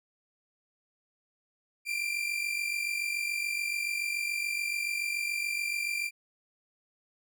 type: tone pair together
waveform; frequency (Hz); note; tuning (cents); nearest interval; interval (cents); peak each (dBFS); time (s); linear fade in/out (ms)
40% pulse; 2359 / 2406; D7 / D7; +7 / +41; unison; 34; -31 / -34; 1.85-6.11; 50
effects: none